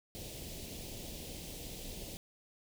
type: band-stop noise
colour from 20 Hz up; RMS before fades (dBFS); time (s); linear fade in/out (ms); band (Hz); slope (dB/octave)
pink; -45; 0.15-2.17; 0; 660 to 2600; 24
effects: none